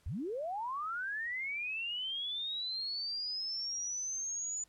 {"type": "linear sweep", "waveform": "sine", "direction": "up", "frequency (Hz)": [53.5, 7000], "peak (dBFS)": -35, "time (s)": [0.06, 4.64], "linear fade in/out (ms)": 5, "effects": ["pink hiss -69 dBFS RMS until 4.68 s", "low-pass 12000 Hz 12 dB/octave"]}